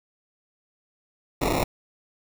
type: noise with sample-and-hold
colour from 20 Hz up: white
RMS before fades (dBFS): -23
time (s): 1.41-1.64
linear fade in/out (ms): 10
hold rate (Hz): 1575
effects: none